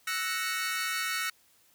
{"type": "chord", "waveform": "sawtooth", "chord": "F# dominant seventh", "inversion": "third", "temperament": "equal", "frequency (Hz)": [1318.5, 1480, 1864.7, 2217], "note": ["E6", "F#6", "A#6", "C#7"], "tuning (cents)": [0, 0, 0, 0], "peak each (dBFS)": -32, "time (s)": [0.07, 1.3], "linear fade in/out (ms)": 5, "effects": ["white hiss -64 dBFS RMS until 1.74 s"]}